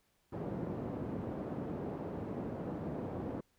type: band-pass noise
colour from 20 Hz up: pink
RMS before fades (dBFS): -40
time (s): 0.32-3.41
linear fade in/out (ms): 10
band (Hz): 140 to 520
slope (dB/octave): 12
effects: pink hiss -75 dBFS RMS until 3.58 s